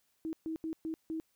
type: tone bursts at uneven times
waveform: sine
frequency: 321 Hz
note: E4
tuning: 46 cents flat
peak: -34 dBFS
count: 5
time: 0.25-0.33 / 0.46-0.56 / 0.64-0.73 / 0.85-0.94 / 1.1-1.2 s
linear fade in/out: 0 ms
effects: white hiss -75 dBFS RMS until 1.35 s